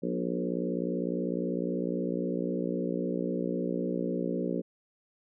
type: harmonic tone with a mistuned harmonic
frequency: 59.9 Hz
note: A#1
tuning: 48 cents sharp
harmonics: 3 / 4 / 5 / 6 / 7 / 8 / 9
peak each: -34 / -35 / -36 / -37 / -37 / -38 / -39 dBFS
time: 0.02-4.62 s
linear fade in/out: 20 ms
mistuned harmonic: 5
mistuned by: -22 cents
effects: none